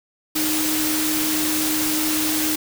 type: tone in noise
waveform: sine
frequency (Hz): 309.6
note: D#4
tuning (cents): -9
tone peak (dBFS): -23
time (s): 0.35-2.56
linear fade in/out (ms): 10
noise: white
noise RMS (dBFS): -23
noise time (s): 0.35-2.56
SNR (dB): -3
effects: none